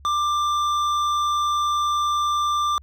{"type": "tone with hard clipping", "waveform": "triangle", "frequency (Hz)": 1185, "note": "D6", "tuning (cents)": 15, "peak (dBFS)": -21, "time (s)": [0.05, 2.78], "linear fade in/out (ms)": 0, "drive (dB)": 13, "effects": ["added 70 Hz sine -44 dBFS peak until 2.82 s"]}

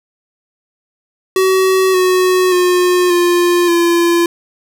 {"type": "tone with pitch steps", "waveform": "square", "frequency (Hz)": [377.9, 368.6, 359.6, 350.8, 342.2], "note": ["F#4", "F#4", "F#4", "F4", "F4"], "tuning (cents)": [37, -7, -49, 8, -35], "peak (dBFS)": -10, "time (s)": [1.36, 4.26], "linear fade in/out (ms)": 2, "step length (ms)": 580, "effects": []}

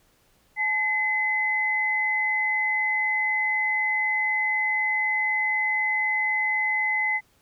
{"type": "tone pair together", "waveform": "sine", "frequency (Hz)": [856, 2036], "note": ["A5", "C7"], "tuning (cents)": [-48, -48], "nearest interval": "octave + minor third", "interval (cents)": 1500, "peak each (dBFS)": [-30, -22], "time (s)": [0.56, 7.21], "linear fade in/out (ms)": 50, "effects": ["pink hiss -63 dBFS RMS until 7.41 s"]}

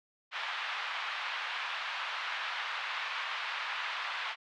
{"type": "band-pass noise", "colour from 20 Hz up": "pink", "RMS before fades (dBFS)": -37, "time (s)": [0.31, 4.36], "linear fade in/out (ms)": 50, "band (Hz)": [950, 3500], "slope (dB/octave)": 24, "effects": []}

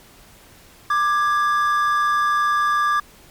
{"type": "tone pair together", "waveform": "triangle", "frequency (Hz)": [1183.3, 1661.2], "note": ["D6", "G#6"], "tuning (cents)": [13, 0], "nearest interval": "tritone", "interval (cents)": 587, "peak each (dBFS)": [-15, -21], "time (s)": [0.9, 3], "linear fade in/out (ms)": 5, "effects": ["pink hiss -48 dBFS RMS until 3.3 s", "MP3 96 kbps"]}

